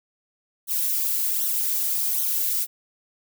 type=noise with flanger; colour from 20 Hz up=violet; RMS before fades=-24 dBFS; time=0.67-2.67 s; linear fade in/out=50 ms; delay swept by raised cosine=0.4 to 4.7 ms; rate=1.3 Hz; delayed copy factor=-0.9; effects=none